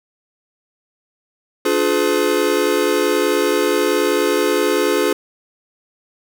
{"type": "chord", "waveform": "square", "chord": "D diminished seventh", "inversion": "none", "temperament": "just", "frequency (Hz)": [293.7, 352.4, 422.9, 507.5], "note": ["D4", "F4", "Ab4", "Cb5"], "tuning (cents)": [0, 16, 31, 47], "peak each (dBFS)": [-23, -21, -19, -22], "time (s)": [1.65, 5.13], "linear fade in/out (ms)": 5, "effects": []}